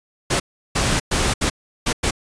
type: noise bursts at uneven times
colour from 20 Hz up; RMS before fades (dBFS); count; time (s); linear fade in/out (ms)
pink; -19; 6; 0.3-0.4 / 0.75-1 / 1.11-1.34 / 1.41-1.5 / 1.86-1.93 / 2.03-2.11; 10
effects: resampled to 22050 Hz